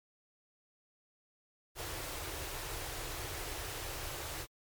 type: band-stop noise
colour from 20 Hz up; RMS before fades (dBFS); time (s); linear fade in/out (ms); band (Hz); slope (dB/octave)
pink; -41; 1.75-4.47; 50; 140 to 300; 48
effects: MP3 96 kbps